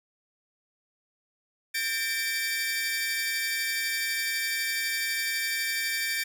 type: tone cluster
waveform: sawtooth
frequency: 1598 / 1810 / 2321 / 4630 Hz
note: G6 / A6 / D7 / D8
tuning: +33 / +48 / -21 / -25 cents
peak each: -34 / -28 / -27 / -35 dBFS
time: 1.74-6.24 s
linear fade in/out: 10 ms
effects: 10-bit